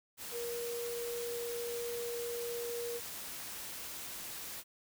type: tone in noise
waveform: sine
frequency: 474.1 Hz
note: A#4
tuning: 29 cents sharp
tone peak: -37 dBFS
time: 0.31-3.01 s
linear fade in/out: 50 ms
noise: white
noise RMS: -44 dBFS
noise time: 0.17-4.64 s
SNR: +4 dB
effects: none